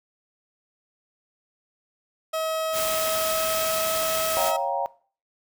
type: tone with pitch glide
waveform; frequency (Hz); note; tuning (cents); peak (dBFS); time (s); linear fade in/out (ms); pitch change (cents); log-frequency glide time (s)
30% pulse; 639 to 643.8; D#5 to E5; +46 to -41; -22; 2.33-4.57; 10; +13; 2.96-3.93
type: noise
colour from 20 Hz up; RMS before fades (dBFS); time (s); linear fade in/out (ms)
white; -29; 2.72-4.53; 50
type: chord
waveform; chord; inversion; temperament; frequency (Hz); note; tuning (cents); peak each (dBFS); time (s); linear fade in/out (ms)
sine; G half-diminished seventh; second; equal with one note detuned; 554.4 / 698.5 / 784 / 937.7; Db5 / F5 / G5 / Bb5; 0 / 0 / 0 / +10; -29; 4.37-4.86; 0
effects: noise-tail reverb RT60 0.4 s tail -18 dB re dry